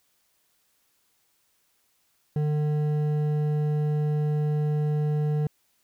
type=tone with hard clipping; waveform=sine; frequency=150 Hz; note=D3; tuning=37 cents sharp; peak=-24 dBFS; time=2.36-5.47 s; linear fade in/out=2 ms; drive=8 dB; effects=white hiss -69 dBFS RMS until 5.83 s